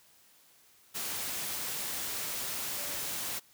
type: tone in noise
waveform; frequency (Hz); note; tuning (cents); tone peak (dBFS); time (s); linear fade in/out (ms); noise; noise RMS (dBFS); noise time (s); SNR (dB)
sine; 582; D5; -16; -47; 2.77-2.97; 20; white; -36; 0.94-3.4; -14
effects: white hiss -62 dBFS RMS until 3.53 s + high-pass 60 Hz 12 dB/octave